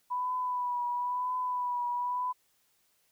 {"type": "tone with vibrato", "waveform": "sine", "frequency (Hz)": 987.8, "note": "B5", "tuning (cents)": 0, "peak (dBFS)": -29, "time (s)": [0.1, 2.33], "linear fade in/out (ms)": 20, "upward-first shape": "triangle", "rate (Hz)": 0.99, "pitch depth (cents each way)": 36, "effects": ["white hiss -71 dBFS RMS until 3.11 s"]}